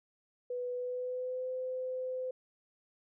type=tone with pitch glide; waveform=sine; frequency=493.9 to 511.6 Hz; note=B4 to C5; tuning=0 to -39 cents; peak=-34 dBFS; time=0.5-2.31 s; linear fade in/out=5 ms; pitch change=+61 cents; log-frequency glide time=0.73-1.5 s; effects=none